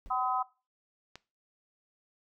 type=noise with exponential decay; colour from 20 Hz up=brown; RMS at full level=-43 dBFS; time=0.06-0.19 s; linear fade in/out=0 ms; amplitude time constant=28 ms
type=harmonic tone; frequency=253.8 Hz; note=B3; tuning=47 cents sharp; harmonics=3 / 4 / 5; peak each=-32 / -32 / -32 dBFS; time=0.1-0.43 s; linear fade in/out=10 ms
type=click; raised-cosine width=0.2 ms; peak=-27 dBFS; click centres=1.156 s
effects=noise-tail reverb RT60 0.3 s tail -19 dB re dry